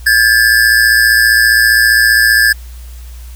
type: tone pair together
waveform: square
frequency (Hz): 1614 / 1729.1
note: G#6 / A6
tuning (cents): -50 / -31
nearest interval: minor second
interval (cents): 119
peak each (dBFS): -10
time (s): 0.06-2.53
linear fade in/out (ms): 10
effects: added 60 Hz sine -27 dBFS peak until 3.35 s + white hiss -42 dBFS RMS until 3.35 s